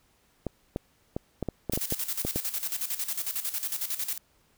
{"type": "clicks", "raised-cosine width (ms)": 2, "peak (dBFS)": -16, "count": 11, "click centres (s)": [0.467, 0.761, 1.165, 1.427, 1.487, 1.697, 1.735, 1.775, 1.924, 2.25, 2.36]}
{"type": "noise with tremolo", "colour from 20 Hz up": "blue", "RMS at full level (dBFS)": -30, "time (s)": [1.72, 4.18], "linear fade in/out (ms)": 5, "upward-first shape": "square", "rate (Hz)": 11, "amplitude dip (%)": 70}
{"effects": ["pink hiss -66 dBFS RMS until 4.57 s"]}